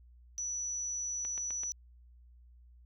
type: tone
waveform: sine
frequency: 5920 Hz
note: F#8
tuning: in tune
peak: -34 dBFS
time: 0.38-1.72 s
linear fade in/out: 0 ms
type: click train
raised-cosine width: 0.3 ms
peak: -31 dBFS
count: 4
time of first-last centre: 1.25-1.635 s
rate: 7.8 Hz
effects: added 60 Hz sine -55 dBFS peak until 2.85 s